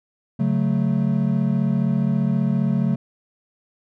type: chord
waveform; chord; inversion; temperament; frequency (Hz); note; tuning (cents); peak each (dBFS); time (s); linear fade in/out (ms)
triangle; F# minor; second; equal with one note detuned; 141.01 / 185 / 220; C#3 / F#3 / A3; +30 / 0 / 0; -20; 0.39-2.96; 10
effects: none